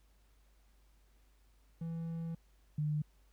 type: tone pair in turn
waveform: triangle / sine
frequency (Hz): 165.4 / 150.16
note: E3 / D3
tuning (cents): +6 / +39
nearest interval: major second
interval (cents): 167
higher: first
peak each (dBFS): -35 / -31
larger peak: second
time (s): 1.81-2.35 / 2.78-3.02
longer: first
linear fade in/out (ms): 5
effects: added 50 Hz sine -64 dBFS peak until 3.32 s + pink hiss -74 dBFS RMS until 3.32 s

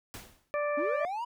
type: noise with exponential decay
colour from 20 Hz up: pink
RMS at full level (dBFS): -40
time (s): 0.14-0.51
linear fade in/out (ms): 0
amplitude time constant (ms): 80
type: harmonic tone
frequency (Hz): 587.3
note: D5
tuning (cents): 0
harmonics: 1 / 2 / 3 / 4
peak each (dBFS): -29 / -35 / -39 / -41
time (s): 0.54-1.05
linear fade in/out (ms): 0
type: linear sweep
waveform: triangle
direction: up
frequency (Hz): 263.9 to 987.8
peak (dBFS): -30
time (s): 0.77-1.25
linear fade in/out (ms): 10
effects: none

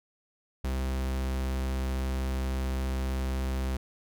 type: tone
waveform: 45% pulse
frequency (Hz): 65.41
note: C2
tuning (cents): 0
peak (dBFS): -28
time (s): 0.64-3.77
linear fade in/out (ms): 5
effects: none

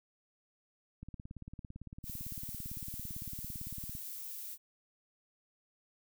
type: click train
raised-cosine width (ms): 5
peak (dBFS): -33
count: 53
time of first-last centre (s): 1.03-3.951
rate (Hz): 17.8
type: noise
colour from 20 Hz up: violet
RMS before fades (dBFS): -44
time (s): 2.03-4.58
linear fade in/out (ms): 50
effects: none

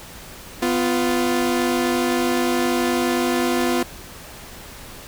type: tone pair together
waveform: sawtooth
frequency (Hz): 250 / 349.2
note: B3 / F4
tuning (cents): +21 / 0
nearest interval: tritone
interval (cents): 579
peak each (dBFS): -17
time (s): 0.62-3.83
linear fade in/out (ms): 5
effects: pink hiss -39 dBFS RMS until 5.07 s

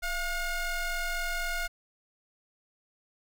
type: ring-modulated tone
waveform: 30% pulse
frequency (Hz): 710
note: F5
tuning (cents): +28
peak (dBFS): -24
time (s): 0.02-1.68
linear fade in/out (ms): 20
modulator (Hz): 732
effects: none

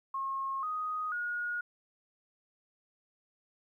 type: tone with pitch steps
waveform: sine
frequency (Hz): 1080 / 1247.8 / 1441.6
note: C#6 / D#6 / F#6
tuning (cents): -45 / +5 / -45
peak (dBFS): -32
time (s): 0.14-1.61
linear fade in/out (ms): 5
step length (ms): 490
effects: 12-bit

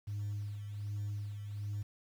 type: tone with tremolo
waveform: sine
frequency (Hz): 103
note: G#2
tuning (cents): -14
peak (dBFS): -33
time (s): 0.07-1.83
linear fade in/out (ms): 10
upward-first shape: sine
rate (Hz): 1.3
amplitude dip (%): 55
effects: tanh soft clip ceiling -33 dBFS + 10-bit

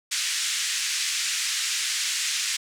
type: band-pass noise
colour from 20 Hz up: white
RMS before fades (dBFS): -27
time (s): 0.11-2.57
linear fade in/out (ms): 10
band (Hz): 1700 to 7800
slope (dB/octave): 24
effects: none

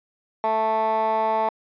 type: tone with band-pass filter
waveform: 15% pulse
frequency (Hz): 220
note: A3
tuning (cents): 0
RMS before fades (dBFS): -22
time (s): 0.44-1.49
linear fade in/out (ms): 0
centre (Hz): 870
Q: 3.1
effects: resampled to 11025 Hz

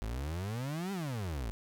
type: exponential two-way sweep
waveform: 35% pulse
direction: up then down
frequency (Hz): 51 to 203.1 to 51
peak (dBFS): -33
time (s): 0.02-1.51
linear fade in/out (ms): 0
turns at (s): 0.92
effects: 11-bit

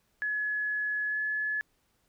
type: tone with pitch glide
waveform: sine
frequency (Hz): 1698 to 1711.8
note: G#6 to A6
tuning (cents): +38 to -48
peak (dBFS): -28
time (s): 0.22-1.61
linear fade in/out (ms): 0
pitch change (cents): +14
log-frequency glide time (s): 1.07-1.18
effects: pink hiss -72 dBFS RMS until 2.08 s

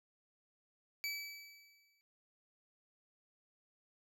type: tone with exponential decay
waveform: 25% pulse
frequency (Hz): 2300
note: D7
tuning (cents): -37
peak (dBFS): -32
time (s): 1.04-2.01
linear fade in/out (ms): 0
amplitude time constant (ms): 210
effects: none

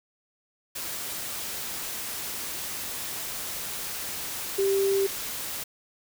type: tone in noise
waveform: sine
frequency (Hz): 392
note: G4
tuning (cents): 0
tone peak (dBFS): -21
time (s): 4.58-5.07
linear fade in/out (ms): 10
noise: white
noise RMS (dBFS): -34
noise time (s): 0.75-5.64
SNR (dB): +10
effects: none

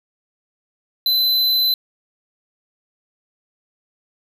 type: tone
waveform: square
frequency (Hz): 4033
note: B7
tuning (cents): +36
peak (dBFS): -15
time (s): 1.06-1.74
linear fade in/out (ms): 2
effects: none

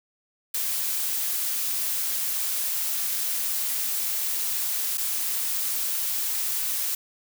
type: noise with dropouts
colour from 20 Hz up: blue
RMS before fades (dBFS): -27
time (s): 0.54-6.95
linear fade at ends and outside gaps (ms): 5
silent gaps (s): 4.974-4.979
effects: none

